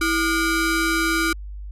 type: ring-modulated tone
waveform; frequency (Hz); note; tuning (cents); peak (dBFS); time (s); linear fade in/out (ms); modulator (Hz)
30% pulse; 880; A5; 0; -13; 0.01-1.33; 5; 551
effects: added 50 Hz sine -31 dBFS peak until 1.71 s + resampled to 32000 Hz